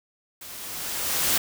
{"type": "noise with level ramp", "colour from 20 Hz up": "white", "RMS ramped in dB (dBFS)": [-41, -21], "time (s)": [0.41, 1.38], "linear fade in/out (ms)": 5, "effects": []}